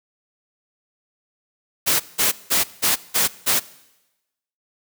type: noise bursts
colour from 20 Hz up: white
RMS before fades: -18 dBFS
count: 6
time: 1.86-3.6 s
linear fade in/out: 20 ms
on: 140 ms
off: 180 ms
effects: noise-tail reverb RT60 1.0 s tail -20 dB re dry + high-pass 100 Hz 12 dB/octave